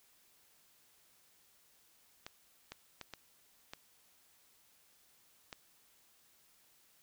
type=clicks; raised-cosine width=0.2 ms; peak=-27 dBFS; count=6; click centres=2.265 / 2.72 / 3.013 / 3.137 / 3.735 / 5.528 s; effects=white hiss -68 dBFS RMS until 7.02 s